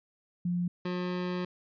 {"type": "tone pair in turn", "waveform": ["sine", "25% pulse"], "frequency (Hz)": [176.2, 179.9], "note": ["F3", "F#3"], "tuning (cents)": [16, -48], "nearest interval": "unison", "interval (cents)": 36, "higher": "second", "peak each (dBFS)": -27, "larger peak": "neither", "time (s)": [[0.45, 0.68], [0.85, 1.45]], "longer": "second", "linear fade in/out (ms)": 5, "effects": ["resampled to 11025 Hz"]}